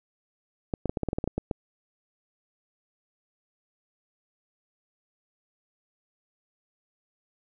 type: clicks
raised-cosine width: 2 ms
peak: -14 dBFS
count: 12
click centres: 0.738 / 0.857 / 0.895 / 0.972 / 1.033 / 1.087 / 1.131 / 1.185 / 1.241 / 1.276 / 1.38 / 1.512 s
effects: none